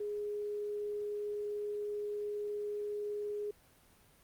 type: tone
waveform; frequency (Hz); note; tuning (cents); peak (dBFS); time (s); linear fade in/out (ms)
sine; 415.2; G#4; 0; -35; 0-3.51; 5
effects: pink hiss -64 dBFS RMS until 4.23 s + Opus 32 kbps